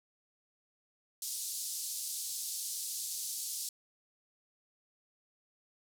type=band-pass noise; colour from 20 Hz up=white; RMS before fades=-39 dBFS; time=1.22-3.69 s; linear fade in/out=2 ms; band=4400 to 12000 Hz; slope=24 dB/octave; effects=none